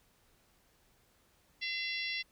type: harmonic tone with a mistuned harmonic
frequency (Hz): 681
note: F5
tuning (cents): -44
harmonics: 3 / 4 / 5 / 6 / 7 / 8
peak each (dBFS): -38 / -40 / -42 / -44 / -45 / -46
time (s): 1.61-2.23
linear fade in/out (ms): 20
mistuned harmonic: 7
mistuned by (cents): -26
effects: pink hiss -69 dBFS RMS until 2.31 s